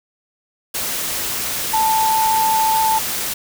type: tone in noise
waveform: sine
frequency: 883 Hz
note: A5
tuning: 6 cents sharp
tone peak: -14 dBFS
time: 1.73-2.99 s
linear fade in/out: 10 ms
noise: white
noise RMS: -23 dBFS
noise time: 0.74-3.34 s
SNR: +6 dB
effects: none